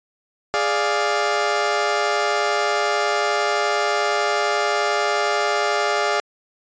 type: chord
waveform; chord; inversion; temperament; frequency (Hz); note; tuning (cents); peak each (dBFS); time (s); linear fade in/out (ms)
20% pulse; D diminished; second; equal; 415.3 / 587.3 / 698.5; Ab4 / D5 / F5; 0 / 0 / 0; -18; 0.54-6.2; 0
effects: resampled to 16000 Hz